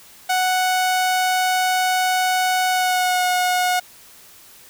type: tone with pitch glide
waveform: sawtooth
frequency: 740 to 726.9 Hz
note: F#5 to F#5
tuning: 0 to -31 cents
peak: -13 dBFS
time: 0.29-3.8 s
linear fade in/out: 10 ms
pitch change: -31 cents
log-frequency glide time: 2.69-3.26 s
effects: white hiss -46 dBFS RMS until 4.69 s